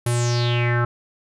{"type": "tone with low-pass filter sweep", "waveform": "square", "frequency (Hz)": 120, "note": "B2", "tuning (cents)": -49, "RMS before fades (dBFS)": -20, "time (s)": [0.06, 0.85], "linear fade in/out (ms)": 5, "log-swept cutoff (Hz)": [11000, 1300], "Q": 5.6, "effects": []}